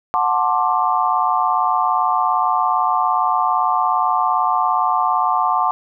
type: chord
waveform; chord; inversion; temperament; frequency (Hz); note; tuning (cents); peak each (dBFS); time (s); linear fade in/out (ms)
sine; D dominant seventh; first; just; 734.2 / 881 / 1057.2 / 1174.7; F#5 / A5 / C6 / D6; -14 / +2 / +18 / 0; -20; 0.14-5.71; 0
effects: none